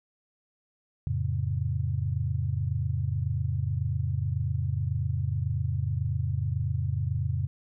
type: chord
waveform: sine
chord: F augmented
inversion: none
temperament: just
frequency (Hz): 87.31 / 109.13 / 136.42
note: F2 / A2 / C#3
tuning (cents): 0 / -14 / -27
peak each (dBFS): -30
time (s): 1.07-7.47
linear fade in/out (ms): 0
effects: none